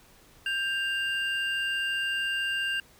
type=tone pair together; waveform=triangle; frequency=1583.8 / 2794 Hz; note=G6 / F7; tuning=+17 / 0 cents; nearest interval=minor seventh; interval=983 cents; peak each=-28 dBFS; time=0.46-2.8 s; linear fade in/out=2 ms; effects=pink hiss -57 dBFS RMS until 2.99 s